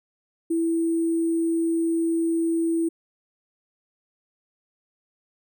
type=tone with sample-and-hold; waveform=sine; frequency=331 Hz; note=E4; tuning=7 cents sharp; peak=-20 dBFS; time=0.5-2.89 s; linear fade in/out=10 ms; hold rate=8820 Hz; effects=none